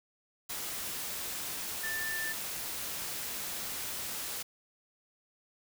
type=tone in noise; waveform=sine; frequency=1773 Hz; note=A6; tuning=13 cents sharp; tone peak=-34 dBFS; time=1.83-2.33 s; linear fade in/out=10 ms; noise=white; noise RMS=-38 dBFS; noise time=0.49-4.43 s; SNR=+1 dB; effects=none